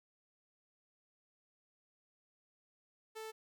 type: tone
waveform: sawtooth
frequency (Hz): 440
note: A4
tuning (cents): 0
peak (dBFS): -40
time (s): 3.15-3.32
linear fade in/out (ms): 20
effects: none